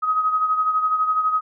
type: beating tone pair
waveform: sine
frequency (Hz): 1261 / 1273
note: D#6 / D#6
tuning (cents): +23 / +39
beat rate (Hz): 12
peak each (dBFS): -18 / -26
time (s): 0.02-1.41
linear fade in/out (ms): 20
effects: none